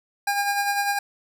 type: tone with tremolo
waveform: 25% pulse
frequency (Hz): 808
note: G#5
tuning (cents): -48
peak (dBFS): -16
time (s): 0.27-0.99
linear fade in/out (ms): 5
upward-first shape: sine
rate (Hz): 10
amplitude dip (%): 45
effects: none